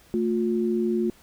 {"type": "tone pair together", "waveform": "sine", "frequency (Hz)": [223.1, 356.1], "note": ["A3", "F4"], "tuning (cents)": [24, 34], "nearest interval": "minor sixth", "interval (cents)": 810, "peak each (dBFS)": -24, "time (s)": [0.14, 1.1], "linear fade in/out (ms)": 0, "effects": ["pink hiss -55 dBFS RMS until 1.22 s"]}